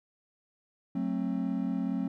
triangle chord, F# diminished, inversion none, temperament just, 185 / 222 / 266.4 Hz, F#3 / A3 / C4, 0 / +16 / +31 cents, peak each -31 / -32 / -30 dBFS, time 0.95-2.08 s, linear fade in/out 5 ms, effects none

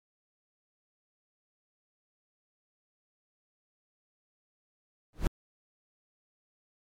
brown noise with exponential growth, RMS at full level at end -22 dBFS, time 5.13-5.27 s, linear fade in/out 1 ms, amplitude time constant 29 ms, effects MP3 64 kbps

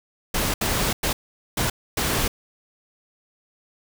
pink noise bursts at uneven times, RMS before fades -23 dBFS, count 5, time 0.34-0.54 / 0.61-0.93 / 1.03-1.13 / 1.57-1.7 / 1.97-2.28 s, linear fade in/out 5 ms, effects none

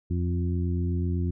harmonic tone with a mistuned harmonic, 88 Hz, F2, 14 cents sharp, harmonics 1 / 2 / 3 / 4, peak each -25 / -31 / -35 / -37 dBFS, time 0.1-1.31 s, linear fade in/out 10 ms, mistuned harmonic 1, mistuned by -38 cents, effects none

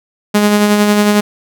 sawtooth tone with tremolo, 207.7 Hz, G#3, in tune, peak -3 dBFS, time 0.34-1.21 s, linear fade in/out 10 ms, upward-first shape sine, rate 11 Hz, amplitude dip 35%, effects none

